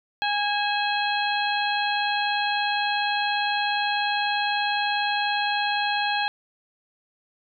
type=harmonic tone with a mistuned harmonic; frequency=823 Hz; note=G#5; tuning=16 cents flat; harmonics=1 / 2 / 3 / 4 / 5; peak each=-25 / -28 / -30 / -31 / -32 dBFS; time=0.22-6.28 s; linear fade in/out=0 ms; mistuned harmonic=3; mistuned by=+69 cents; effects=none